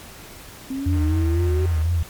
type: linear sweep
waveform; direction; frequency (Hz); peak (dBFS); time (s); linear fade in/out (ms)
sine; up; 261.6 to 378.4; -24; 0.7-1.66; 5
type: tone with vibrato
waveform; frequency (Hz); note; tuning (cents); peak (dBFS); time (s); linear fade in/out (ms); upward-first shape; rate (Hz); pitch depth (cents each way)
sine; 82.41; E2; 0; -17; 0.86-2.03; 5; sine; 4; 90
type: click train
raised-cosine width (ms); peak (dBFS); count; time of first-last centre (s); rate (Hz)
0.5; -26; 137; 0.93-1.819; 153
effects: pink hiss -41 dBFS RMS until 2.09 s + MP3 96 kbps